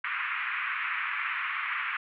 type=band-pass noise; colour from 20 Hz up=white; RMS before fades=-32 dBFS; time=0.04-1.97 s; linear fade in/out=5 ms; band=1100 to 2500 Hz; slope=48 dB/octave; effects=none